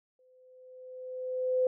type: tone with exponential growth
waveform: sine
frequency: 510 Hz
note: C5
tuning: 44 cents flat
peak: -22 dBFS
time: 0.19-1.67 s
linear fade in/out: 2 ms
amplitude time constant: 320 ms
effects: none